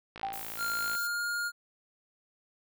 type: click train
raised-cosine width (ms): 0.3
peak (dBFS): -26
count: 45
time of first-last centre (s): 0.16-0.951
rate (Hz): 55.6
type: tone with exponential decay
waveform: sine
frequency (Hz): 784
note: G5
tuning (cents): 0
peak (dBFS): -28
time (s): 0.23-0.6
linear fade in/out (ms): 2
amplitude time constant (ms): 80
type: noise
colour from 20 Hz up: violet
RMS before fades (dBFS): -41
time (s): 0.33-1.07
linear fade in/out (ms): 0
type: tone with pitch glide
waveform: square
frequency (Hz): 1396.9 to 1417.2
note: F6 to F6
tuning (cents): 0 to +25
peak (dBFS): -31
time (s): 0.57-1.52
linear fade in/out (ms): 50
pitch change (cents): +25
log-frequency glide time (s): 0.72-1.23
effects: none